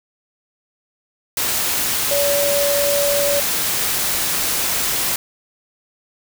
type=tone in noise; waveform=sine; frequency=571 Hz; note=D5; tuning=49 cents flat; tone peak=-17 dBFS; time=2.11-3.4 s; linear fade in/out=2 ms; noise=white; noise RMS=-20 dBFS; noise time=1.37-5.16 s; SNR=0 dB; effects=none